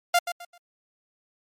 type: tone with echo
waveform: sawtooth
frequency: 698.5 Hz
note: F5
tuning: in tune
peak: -13 dBFS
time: 0.14-0.19 s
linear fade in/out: 5 ms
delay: 130 ms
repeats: 3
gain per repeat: -11 dB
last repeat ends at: 0.58 s
effects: MP3 64 kbps